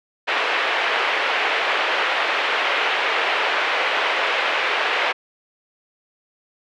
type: band-pass noise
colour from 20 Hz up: white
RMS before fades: -21 dBFS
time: 0.27-5.13 s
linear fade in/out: 20 ms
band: 430 to 2800 Hz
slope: 24 dB/octave
effects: none